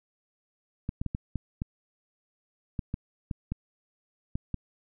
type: clicks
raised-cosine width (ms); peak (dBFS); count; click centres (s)
5; -18; 12; 0.891 / 1.015 / 1.063 / 1.149 / 1.357 / 1.619 / 2.792 / 2.941 / 3.312 / 3.52 / 4.355 / 4.543
effects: none

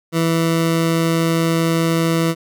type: tone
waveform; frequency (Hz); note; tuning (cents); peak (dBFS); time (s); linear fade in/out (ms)
20% pulse; 164.81; E3; 0; -10; 0.12-2.35; 50
effects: none

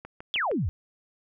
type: click train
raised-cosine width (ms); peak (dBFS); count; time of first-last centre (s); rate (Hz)
0.5; -25; 4; 0.05-0.514; 6.46
type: exponential sweep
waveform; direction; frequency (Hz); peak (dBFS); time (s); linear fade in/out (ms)
sine; down; 3520 to 68.4; -24; 0.34-0.69; 0
effects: none

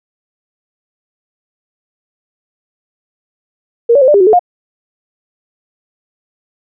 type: tone with pitch steps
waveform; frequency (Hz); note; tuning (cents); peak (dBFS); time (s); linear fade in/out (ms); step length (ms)
sine; 468.6 / 567 / 518 / 593 / 402 / 367.9 / 431.4 / 712; A#4 / C#5 / C5 / D5 / G4 / F#4 / A4 / F5; +9 / +39 / -17 / +17 / +44 / -10 / -34 / +33; -4; 3.89-4.394; 10; 63
effects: none

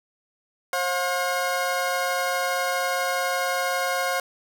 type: tone pair together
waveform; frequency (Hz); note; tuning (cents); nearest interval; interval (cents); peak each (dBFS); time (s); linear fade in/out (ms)
20% pulse; 535 / 717.4; C5 / F5; +38 / +46; perfect fourth; 508; -21; 0.73-4.2; 2
effects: none

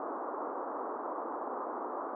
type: band-pass noise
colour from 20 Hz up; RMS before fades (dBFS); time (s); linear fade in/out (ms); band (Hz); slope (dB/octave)
white; -38; 0-2.15; 2; 260 to 1200; 48
effects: none

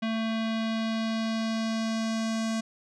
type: tone with low-pass filter sweep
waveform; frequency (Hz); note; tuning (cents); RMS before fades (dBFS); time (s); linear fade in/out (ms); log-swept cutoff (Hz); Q
square; 223.4; A3; +27; -29; 0.02-2.61; 10; 3200 to 6900; 1.8
effects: none

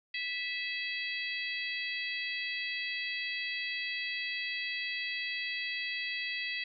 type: harmonic tone with a mistuned harmonic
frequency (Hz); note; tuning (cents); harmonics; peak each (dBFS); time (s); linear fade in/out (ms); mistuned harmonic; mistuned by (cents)
658; E5; -3; 3 / 4 / 5 / 6 / 7; -37 / -38 / -42 / -44 / -44; 0.14-6.64; 5; 4; -21
effects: none

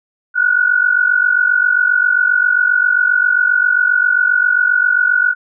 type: tone pair together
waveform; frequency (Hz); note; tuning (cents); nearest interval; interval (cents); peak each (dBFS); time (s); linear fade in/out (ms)
sine; 1444.5 / 1492; F#6 / F#6; -42 / +14; minor second; 56; -13; 0.34-5.35; 50
effects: none

